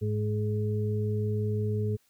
harmonic tone, 105.7 Hz, G#2, 31 cents sharp, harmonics 1 / 2 / 4, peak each -27 / -35 / -33 dBFS, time 0.01-1.97 s, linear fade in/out 20 ms, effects white hiss -68 dBFS RMS until 2.09 s

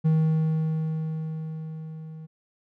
triangle tone with level ramp, 158.4 Hz, D#3, 31 cents sharp, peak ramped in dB -15 to -36 dBFS, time 0.04-2.27 s, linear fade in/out 20 ms, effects none

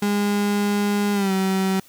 35% pulse tone with pitch glide, 204.5 to 190.81 Hz, G#3 to G3, -26 to -46 cents, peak -17 dBFS, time 0.02-1.8 s, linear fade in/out 5 ms, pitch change -120 cents, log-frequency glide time 1.13-1.32 s, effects white hiss -51 dBFS RMS until 1.88 s

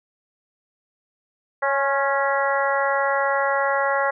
harmonic tone with a mistuned harmonic, 277.2 Hz, C#4, in tune, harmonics 2 / 3 / 4 / 5 / 6 / 7, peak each -23 / -25 / -26 / -27 / -28 / -28 dBFS, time 1.62-4.11 s, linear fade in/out 10 ms, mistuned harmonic 4, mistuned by -29 cents, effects none

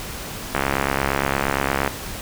click train, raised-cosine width 0.5 ms, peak -4 dBFS, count 92, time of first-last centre 0.55-1.877 s, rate 68.6 Hz, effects pink hiss -32 dBFS RMS until 2.21 s

